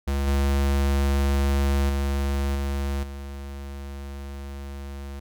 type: tone with level steps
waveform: square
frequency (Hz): 69.5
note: C#2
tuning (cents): +5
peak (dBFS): -23 / -20 / -23 / -25 / -34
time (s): 0.07-5.2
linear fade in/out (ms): 10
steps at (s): 0.27 / 1.89 / 2.55 / 3.03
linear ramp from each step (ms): 5
effects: none